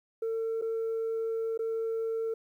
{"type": "tone with dropouts", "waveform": "sine", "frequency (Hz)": 450.9, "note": "A4", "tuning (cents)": 42, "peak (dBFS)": -27, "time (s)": [0.22, 2.34], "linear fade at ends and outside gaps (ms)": 5, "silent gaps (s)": [[0.614, 0.621], [1.576, 1.591]], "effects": ["tanh soft clip ceiling -27 dBFS", "11-bit"]}